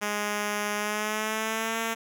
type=tone with pitch glide; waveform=5% pulse; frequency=207.7 to 226.5 Hz; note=G#3 to A#3; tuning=0 to -50 cents; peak=-16 dBFS; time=0.01-1.95 s; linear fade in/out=20 ms; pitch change=+150 cents; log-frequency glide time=0.76-1.78 s; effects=none